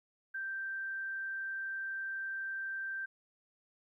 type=tone; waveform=sine; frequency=1568 Hz; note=G6; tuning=in tune; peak=-36 dBFS; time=0.34-3.06 s; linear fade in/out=10 ms; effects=13-bit